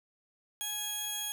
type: tone pair together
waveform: 15% pulse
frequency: 834 / 3301 Hz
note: G#5 / G#7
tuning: +7 / -11 cents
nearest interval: 2 octaves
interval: 2382 cents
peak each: -38 / -27 dBFS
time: 0.61-1.32 s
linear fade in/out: 0 ms
effects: 9-bit

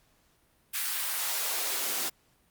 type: noise with high-pass filter sweep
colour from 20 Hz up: white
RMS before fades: -31 dBFS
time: 0.73-2.1 s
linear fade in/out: 20 ms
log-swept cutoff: 1600 to 240 Hz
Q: 1
effects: pink hiss -67 dBFS RMS until 2.5 s + Opus 48 kbps

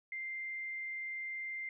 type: tone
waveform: sine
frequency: 2093 Hz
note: C7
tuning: in tune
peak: -38 dBFS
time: 0.12-1.69 s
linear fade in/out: 2 ms
effects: none

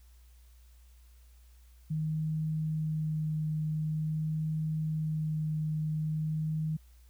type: tone with vibrato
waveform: sine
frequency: 155.6 Hz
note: D#3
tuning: in tune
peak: -29 dBFS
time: 1.9-6.77 s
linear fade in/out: 10 ms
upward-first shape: sine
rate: 0.46 Hz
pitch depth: 10 cents each way
effects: added 60 Hz sine -54 dBFS peak until 7.09 s + white hiss -68 dBFS RMS until 7.09 s

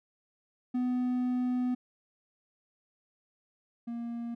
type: tone pair in turn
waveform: triangle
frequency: 249.6 / 234.8 Hz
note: B3 / A#3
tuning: +19 / +13 cents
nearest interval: minor second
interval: 106 cents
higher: first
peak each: -25 / -32 dBFS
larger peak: first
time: 0.74-1.75 / 3.87-4.35 s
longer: first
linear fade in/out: 10 ms
effects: none

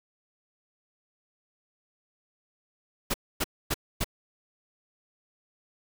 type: noise bursts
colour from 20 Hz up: pink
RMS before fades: -27 dBFS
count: 4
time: 3.1-4.044 s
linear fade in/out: 10 ms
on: 41 ms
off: 260 ms
effects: none

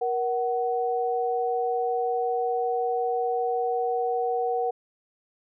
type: tone pair together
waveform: sine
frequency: 473.4 / 748 Hz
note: A#4 / F#5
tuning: +27 / +19 cents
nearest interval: minor sixth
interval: 792 cents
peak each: -26 dBFS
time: 0.01-4.71 s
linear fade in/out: 10 ms
effects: none

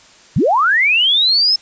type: linear sweep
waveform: sine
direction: up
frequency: 92.5 to 5290 Hz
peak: -10 dBFS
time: 0.36-1.56 s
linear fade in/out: 5 ms
effects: white hiss -45 dBFS RMS until 1.61 s + resampled to 16000 Hz

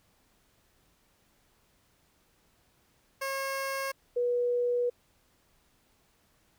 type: tone pair in turn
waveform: 15% pulse / sine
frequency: 542 / 486.1 Hz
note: C#5 / B4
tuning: -39 / -28 cents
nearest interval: major second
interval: 189 cents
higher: first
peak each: -25 dBFS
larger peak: neither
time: 3.21-3.92 / 4.16-4.9 s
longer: second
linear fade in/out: 10 ms
effects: pink hiss -68 dBFS RMS until 6.58 s

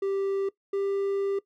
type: tone pair in turn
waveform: triangle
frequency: 392 / 395.6 Hz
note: G4 / G4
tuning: 0 / +16 cents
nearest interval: unison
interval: 16 cents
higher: second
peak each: -23 dBFS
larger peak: neither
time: 0.02-0.49 / 0.73-1.39 s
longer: second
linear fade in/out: 5 ms
effects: noise-tail reverb RT60 0.1 s tail -19 dB re dry

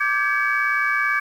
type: tone cluster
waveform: sine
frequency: 1171 / 1570 / 1688 / 2271 Hz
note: D6 / G6 / G#6 / C#7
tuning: -5 / +2 / +28 / +41 cents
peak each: -23 dBFS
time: 0-1.2 s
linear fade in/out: 10 ms
effects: tanh soft clip ceiling -10 dBFS + 8-bit

